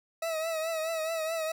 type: tone with vibrato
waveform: 40% pulse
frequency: 645 Hz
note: E5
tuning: 38 cents flat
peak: -29 dBFS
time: 0.22-1.52 s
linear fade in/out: 5 ms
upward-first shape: triangle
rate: 4.7 Hz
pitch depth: 61 cents each way
effects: none